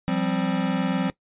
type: chord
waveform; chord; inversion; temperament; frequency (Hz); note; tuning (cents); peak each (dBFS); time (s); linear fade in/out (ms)
square; F suspended second; none; equal with one note detuned; 174.61 / 193.97 / 261.6; F3 / G3 / C4; 0 / -18 / 0; -27; 0.08-1.1; 0
effects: noise-tail reverb RT60 0.1 s tail -19 dB re dry + resampled to 8000 Hz